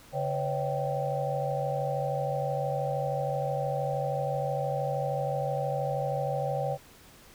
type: tone cluster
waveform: sine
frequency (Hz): 140.4 / 507 / 560 / 646 / 778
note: C#3 / B4 / C#5 / E5 / G5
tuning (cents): +22 / +45 / +18 / -35 / -13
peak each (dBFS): -33 / -35 / -32 / -39 / -33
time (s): 0.12-6.78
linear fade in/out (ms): 50
effects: pink hiss -54 dBFS RMS until 7.34 s